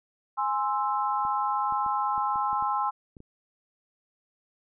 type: chord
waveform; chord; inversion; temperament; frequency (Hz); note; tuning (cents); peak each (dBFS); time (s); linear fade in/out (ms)
sine; Ab augmented; none; equal; 830.6 / 1046.5 / 1318.5; Ab5 / C6 / E6; 0 / 0 / 0; -28 / -28 / -31; 0.37-2.91; 20
type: clicks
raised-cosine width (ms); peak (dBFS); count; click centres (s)
3; -34; 9; 1.251 / 1.724 / 1.863 / 2.179 / 2.358 / 2.53 / 2.625 / 3.168 / 3.204
effects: none